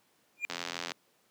triangle tone with exponential growth, 2407 Hz, D7, 42 cents sharp, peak -24 dBFS, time 0.37-0.45 s, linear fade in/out 0 ms, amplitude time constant 16 ms
click train, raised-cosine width 0.2 ms, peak -17 dBFS, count 37, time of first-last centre 0.5-0.919 s, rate 86 Hz
effects pink hiss -69 dBFS RMS until 1.3 s + high-pass 200 Hz 12 dB/octave

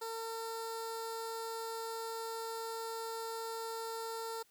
15% pulse tone with notch filter, 453.1 Hz, A#4, 49 cents flat, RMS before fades -41 dBFS, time 0.01-4.43 s, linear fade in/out 10 ms, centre 2100 Hz, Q 1.1, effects white hiss -69 dBFS RMS until 4.5 s

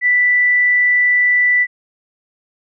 sine tone, 1975.5 Hz, B6, in tune, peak -10 dBFS, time 0.01-1.67 s, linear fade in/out 50 ms, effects none

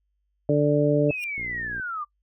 harmonic tone, 146.83 Hz, D3, in tune, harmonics 1 / 2 / 3 / 4, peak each -23 / -23 / -23 / -23 dBFS, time 0.49-1.11 s, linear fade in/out 2 ms
sine linear sweep, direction down, 2637 to 1156 Hz, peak -28 dBFS, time 1.09-2.05 s, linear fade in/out 20 ms
sawtooth tone with exponential growth, 2794 Hz, F7, in tune, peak -30 dBFS, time 1.13-1.24 s, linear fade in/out 0 ms, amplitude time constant 22 ms
click train, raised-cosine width 3 ms, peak -29 dBFS, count 26, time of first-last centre 1.38-1.798 s, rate 59.8 Hz
effects noise-tail reverb RT60 0.1 s tail -25 dB re dry + added 50 Hz sine -70 dBFS peak until 2.22 s

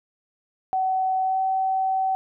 sine tone with pitch glide, 755 to 762.5 Hz, F#5 to G5, +35 to -48 cents, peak -20 dBFS, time 0.73-2.15 s, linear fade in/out 0 ms, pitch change +17 cents, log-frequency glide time 1.21-1.4 s, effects none

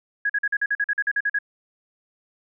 sine tone bursts, 1661.2 Hz, G#6, in tune, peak -19 dBFS, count 13, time 0.25-1.388 s, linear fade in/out 5 ms, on 46 ms, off 45 ms, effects none

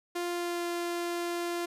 sawtooth tone with pitch glide, 349.2 to 345.8 Hz, F4 to F4, 0 to -17 cents, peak -27 dBFS, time 0.15-1.66 s, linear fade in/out 10 ms, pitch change -17 cents, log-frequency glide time 0.28-0.66 s, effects resampled to 32000 Hz

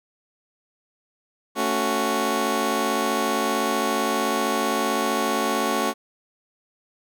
15% pulse chord, F# minor, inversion first, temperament just, 222 / 277.5 / 370 Hz, A3 / C#4 / F#4, +16 / +2 / 0 cents, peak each -20 dBFS, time 1.55-5.94 s, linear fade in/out 50 ms, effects none

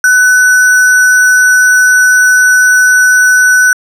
sine tone with sample-and-hold, 1498 Hz, F#6, 21 cents sharp, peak -3 dBFS, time 0.04-3.73 s, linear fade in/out 2 ms, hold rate 7350 Hz, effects low-pass 12000 Hz 12 dB/octave

